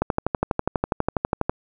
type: click train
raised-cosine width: 1 ms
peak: -6 dBFS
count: 19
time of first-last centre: 0.02-1.495 s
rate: 12.2 Hz
effects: none